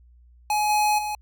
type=tone with level steps; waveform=square; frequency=842 Hz; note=G#5; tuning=24 cents sharp; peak=-21 / -19 / -27 dBFS; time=0.5-1.15 s; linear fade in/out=2 ms; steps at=0.69 / 0.98 s; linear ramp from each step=10 ms; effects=added 60 Hz sine -50 dBFS peak until 1.21 s